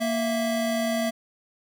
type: tone pair together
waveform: square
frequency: 233.1 / 659.3 Hz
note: A#3 / E5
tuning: 0 / 0 cents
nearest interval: octave + tritone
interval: 1800 cents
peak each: -27 dBFS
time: 0-1.11 s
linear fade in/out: 20 ms
effects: none